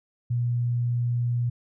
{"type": "tone", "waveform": "sine", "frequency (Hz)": 120.5, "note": "B2", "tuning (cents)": -42, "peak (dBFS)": -22, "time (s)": [0.3, 1.5], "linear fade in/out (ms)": 10, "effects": []}